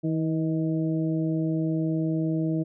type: harmonic tone with a mistuned harmonic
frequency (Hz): 160.3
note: E3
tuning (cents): -48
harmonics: 1 / 2 / 3 / 4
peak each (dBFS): -26 / -26 / -38 / -37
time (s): 0.03-2.64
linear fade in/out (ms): 20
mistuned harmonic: 4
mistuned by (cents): -31
effects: none